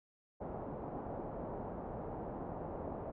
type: low-pass noise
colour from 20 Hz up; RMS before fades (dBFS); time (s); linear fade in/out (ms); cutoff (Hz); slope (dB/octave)
white; -43; 0.4-3.12; 20; 790; 24
effects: none